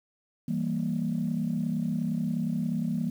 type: chord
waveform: sine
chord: E diminished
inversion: none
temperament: equal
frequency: 164.81 / 196 / 233.1 Hz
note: E3 / G3 / Bb3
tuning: 0 / 0 / 0 cents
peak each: -30 / -31 / -29 dBFS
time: 0.48-3.1 s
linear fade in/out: 5 ms
effects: tanh soft clip ceiling -19 dBFS + 9-bit